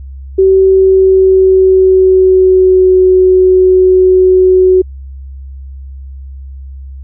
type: tone with pitch glide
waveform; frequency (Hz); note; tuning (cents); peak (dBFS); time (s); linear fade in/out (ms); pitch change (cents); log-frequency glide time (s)
sine; 382.2 to 371.1; G4 to F#4; -44 to +5; -3; 0.38-4.82; 10; -51; 0.59-2.97
effects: added 67 Hz sine -24 dBFS peak until 7.03 s